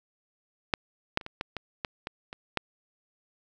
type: clicks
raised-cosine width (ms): 0.3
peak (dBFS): -7 / -8 / -27 / -22 / -15 / -18 / -14 / -18 / -23 / -10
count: 10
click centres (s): 0.738 / 1.174 / 1.212 / 1.264 / 1.411 / 1.567 / 1.848 / 2.071 / 2.329 / 2.573
effects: none